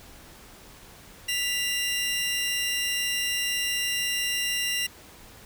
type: tone pair together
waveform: sawtooth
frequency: 1975.5 / 2794 Hz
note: B6 / F7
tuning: 0 / 0 cents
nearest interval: tritone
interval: 600 cents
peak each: -28 / -23 dBFS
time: 1.28-4.87 s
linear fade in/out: 10 ms
effects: pink hiss -49 dBFS RMS until 5.45 s